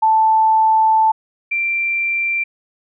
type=tone pair in turn; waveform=sine; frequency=880 / 2359 Hz; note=A5 / D7; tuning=0 / +7 cents; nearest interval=octave + perfect fourth; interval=1707 cents; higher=second; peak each=-10 / -16 dBFS; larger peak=first; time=0.02-1.12 / 1.51-2.44 s; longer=first; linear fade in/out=10 ms; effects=none